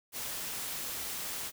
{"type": "noise", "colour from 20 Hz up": "white", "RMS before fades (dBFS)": -38, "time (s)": [0.12, 1.52], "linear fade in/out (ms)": 50, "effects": []}